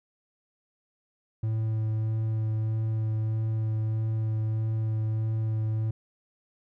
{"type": "tone with vibrato", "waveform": "triangle", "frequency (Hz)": 110, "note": "A2", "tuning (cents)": 0, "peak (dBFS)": -23, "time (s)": [1.43, 5.91], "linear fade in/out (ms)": 5, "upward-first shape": "sine", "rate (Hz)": 1.6, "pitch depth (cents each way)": 11, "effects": []}